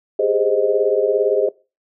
sine chord, Ab major seventh, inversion third, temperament equal with one note detuned, 397.7 / 415.3 / 523.3 / 622.3 Hz, G4 / Ab4 / C5 / Eb5, +25 / 0 / 0 / 0 cents, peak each -21 / -18 / -20 / -21 dBFS, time 0.19-1.49 s, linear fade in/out 5 ms, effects noise-tail reverb RT60 0.3 s tail -21 dB re dry

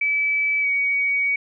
sine tone with pitch glide, 2300 to 2253 Hz, D7 to C#7, -37 to +28 cents, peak -18 dBFS, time 0.01-1.36 s, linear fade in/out 5 ms, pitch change -35 cents, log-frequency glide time 0.61-0.67 s, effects none

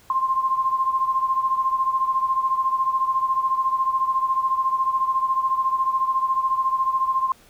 sine beating tone pair, 1052 / 1066 Hz, C6 / C6, +9 / +32 cents, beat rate 14 Hz, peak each -20 / -25 dBFS, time 0.1-7.32 s, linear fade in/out 2 ms, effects pink hiss -53 dBFS RMS until 7.49 s

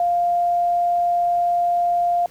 sine tone, 699 Hz, F5, 1 cent sharp, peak -16 dBFS, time 0-2.26 s, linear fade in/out 2 ms, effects pink hiss -50 dBFS RMS until 2.3 s

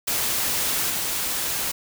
white noise with level steps, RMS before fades -24 / -26 dBFS, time 0.07-1.72 s, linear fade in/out 10 ms, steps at 0.9 s, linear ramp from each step 2 ms, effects none

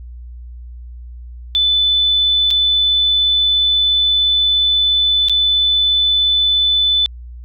sine tone with dropouts, 3503 Hz, A7, 8 cents flat, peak -11 dBFS, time 1.55-7.06 s, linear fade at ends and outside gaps 0 ms, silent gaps 2.505-2.51 / 5.285-5.296 s, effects added 60 Hz sine -30 dBFS peak until 7.44 s

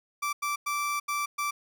30% pulse tone bursts at uneven times, 1167 Hz, D6, 11 cents flat, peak -25 dBFS, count 5, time 0.22-0.33 / 0.42-0.56 / 0.66-1 / 1.08-1.26 / 1.38-1.51 s, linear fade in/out 10 ms, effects none

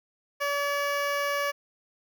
15% pulse tone with notch filter, 571 Hz, D5, 49 cents flat, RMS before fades -28 dBFS, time 0.4-1.52 s, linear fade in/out 20 ms, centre 8500 Hz, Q 1.1, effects none

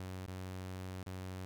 sawtooth tone with dropouts, 93 Hz, F#2, 9 cents sharp, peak -38 dBFS, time 0-1.45 s, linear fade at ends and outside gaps 0 ms, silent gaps 0.262-0.278 / 1.029-1.063 s, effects none

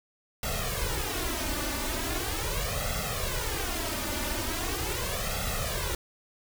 pink noise with flanger, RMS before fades -31 dBFS, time 0.43-5.95 s, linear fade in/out 2 ms, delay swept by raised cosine 1.5 to 3.4 ms, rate 0.4 Hz, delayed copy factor +0.9, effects none

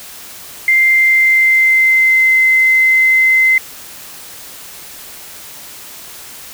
sine tone with pitch glide, 2093 to 2063 Hz, C7 to C7, 0 to -25 cents, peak -7 dBFS, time 0.68-3.58 s, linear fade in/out 2 ms, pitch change -25 cents, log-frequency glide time 0.83-2.44 s, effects white hiss -33 dBFS RMS until 6.53 s

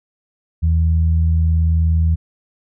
sine tone pair together, 81 / 162 Hz, E2 / E3, -30 / -30 cents, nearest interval octave, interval 1200 cents, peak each -12 / -23 dBFS, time 0.62-2.16 s, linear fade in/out 20 ms, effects none

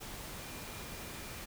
sine tone in noise, 2400 Hz, D7, 37 cents sharp, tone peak -56 dBFS, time 0.4-1.42 s, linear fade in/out 20 ms, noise pink, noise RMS -45 dBFS, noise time 0-1.46 s, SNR -14 dB, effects none

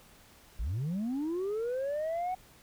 sine linear sweep, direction up, 43 to 751 Hz, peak -28 dBFS, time 0.59-2.35 s, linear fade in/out 10 ms, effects tanh soft clip ceiling -29 dBFS + pink hiss -58 dBFS RMS until 2.62 s

